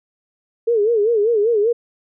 sine tone with vibrato, 439.8 Hz, A4, 1 cent flat, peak -13 dBFS, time 0.67-1.73 s, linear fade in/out 10 ms, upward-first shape sine, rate 5.1 Hz, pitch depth 140 cents each way, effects none

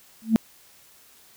sine tone with exponential growth, 222.9 Hz, A3, 23 cents sharp, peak -9 dBFS, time 0.22-0.36 s, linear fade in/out 0 ms, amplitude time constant 30 ms, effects tanh soft clip ceiling -8 dBFS + white hiss -54 dBFS RMS until 1.36 s

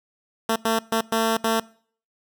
10% pulse tone bursts at uneven times, 225 Hz, A3, 39 cents sharp, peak -11 dBFS, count 5, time 0.49-0.56 / 0.65-0.79 / 0.92-1.01 / 1.12-1.37 / 1.44-1.6 s, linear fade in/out 5 ms, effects noise-tail reverb RT60 0.5 s tail -22 dB re dry

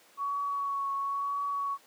sine tone with vibrato, 1119 Hz, C#6, 16 cents sharp, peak -29 dBFS, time 0.17-1.78 s, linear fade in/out 50 ms, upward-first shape triangle, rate 0.99 Hz, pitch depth 22 cents each way, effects pink hiss -59 dBFS RMS until 1.86 s + high-pass 400 Hz 12 dB/octave

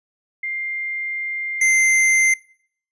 sine / square tone pair in turn, 2100 / 2083 Hz, C7 / C7, +6 / -8 cents, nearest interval unison, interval 14 cents, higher first, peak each -23 / -14 dBFS, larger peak second, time 0.43-1.61 / 1.61-2.34 s, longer first, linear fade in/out 5 ms, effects noise-tail reverb RT60 0.6 s tail -23 dB re dry + resampled to 24000 Hz

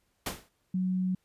pink noise with exponential decay, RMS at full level -29 dBFS, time 0.26-0.49 s, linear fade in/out 5 ms, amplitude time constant 49 ms
sine tone, 185 Hz, F#3, in tune, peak -26 dBFS, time 0.74-1.15 s, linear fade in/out 5 ms
effects pink hiss -74 dBFS RMS until 1.24 s + resampled to 32000 Hz

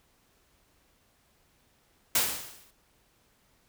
white noise with exponential decay, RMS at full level -22 dBFS, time 2.15-2.71 s, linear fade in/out 5 ms, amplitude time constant 120 ms, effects pink hiss -67 dBFS RMS until 3.68 s

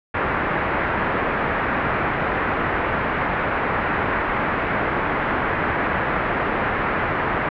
white low-pass noise, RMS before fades -22 dBFS, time 0.14-7.49 s, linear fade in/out 5 ms, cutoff 1900 Hz, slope 24 dB/octave, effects low-pass 3000 Hz 12 dB/octave

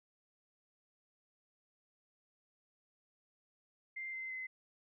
sine tone with pitch steps, 2093 / 2070 / 2048 Hz, C7 / C7 / C7, 0 / -19 / -38 cents, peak -40 dBFS, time 3.96-4.47 s, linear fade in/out 10 ms, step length 170 ms, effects none

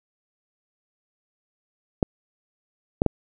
clicks, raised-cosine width 2 ms, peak -5 dBFS, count 3, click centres 2.028 / 3.019 / 3.063 s, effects none

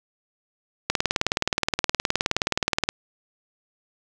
click train, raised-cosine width 0.2 ms, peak -3 dBFS, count 39, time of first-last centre 0.9-2.89 s, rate 19.1 Hz, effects none

